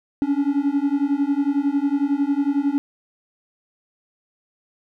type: beating tone pair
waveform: triangle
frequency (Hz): 277.2 / 288.2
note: C#4 / D4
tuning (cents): 0 / -33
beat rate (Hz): 11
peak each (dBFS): -19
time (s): 0.22-2.78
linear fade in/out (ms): 0
effects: none